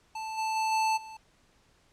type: tone with level steps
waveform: square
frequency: 880 Hz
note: A5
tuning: in tune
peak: -35 / -29 / -27 / -25 / -43 dBFS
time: 0.15-1.17 s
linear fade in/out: 5 ms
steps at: 0.37 / 0.55 / 0.71 / 0.96 s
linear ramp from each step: 20 ms
effects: pink hiss -65 dBFS RMS until 1.92 s + low-pass 8000 Hz 12 dB/octave